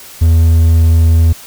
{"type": "tone", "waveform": "triangle", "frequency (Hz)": 82, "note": "E2", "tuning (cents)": -9, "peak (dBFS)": -3, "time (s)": [0.21, 1.33], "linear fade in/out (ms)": 10, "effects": ["white hiss -34 dBFS RMS until 1.46 s"]}